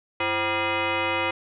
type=tone with frequency modulation; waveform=sine; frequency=770 Hz; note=G5; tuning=31 cents flat; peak=-22 dBFS; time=0.2-1.31 s; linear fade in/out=5 ms; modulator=432 Hz; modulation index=4.8; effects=none